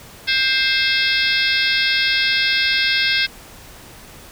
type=harmonic tone with a mistuned harmonic; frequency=525 Hz; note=C5; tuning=6 cents sharp; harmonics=3 / 4 / 5 / 6 / 7 / 8 / 9 / 10; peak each=-21 / -22 / -23 / -24 / -24 / -25 / -26 / -26 dBFS; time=0.27-3.27 s; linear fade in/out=20 ms; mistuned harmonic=6; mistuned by=+81 cents; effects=pink hiss -41 dBFS RMS until 4.31 s